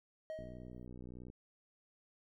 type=tone with exponential decay; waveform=triangle; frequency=630 Hz; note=D#5; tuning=21 cents sharp; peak=-37 dBFS; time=0.3-0.86 s; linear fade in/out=0 ms; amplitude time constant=120 ms
type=click train; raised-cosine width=3 ms; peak=-38 dBFS; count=57; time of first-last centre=0.39-1.301 s; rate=61.5 Hz
effects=none